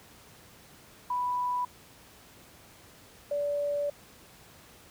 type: tone pair in turn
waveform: sine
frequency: 987.8 / 578.6 Hz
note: B5 / D5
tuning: 0 / -26 cents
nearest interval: major sixth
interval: 926 cents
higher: first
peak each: -27 dBFS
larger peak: neither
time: 1.1-1.65 / 3.31-3.9 s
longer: second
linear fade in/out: 5 ms
effects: pink hiss -54 dBFS RMS until 4.9 s + high-pass 60 Hz 12 dB/octave